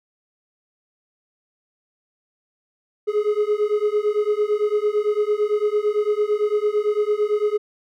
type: beating tone pair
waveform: triangle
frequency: 415.3 / 424.2 Hz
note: G#4 / G#4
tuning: 0 / +37 cents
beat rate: 8.9 Hz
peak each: -19 dBFS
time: 3.07-7.58 s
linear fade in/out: 20 ms
effects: none